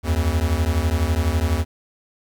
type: beating tone pair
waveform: square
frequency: 76 / 88 Hz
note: D#2 / F2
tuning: -40 / +14 cents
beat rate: 12 Hz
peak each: -21 / -22 dBFS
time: 0.03-1.65 s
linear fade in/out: 50 ms
effects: 9-bit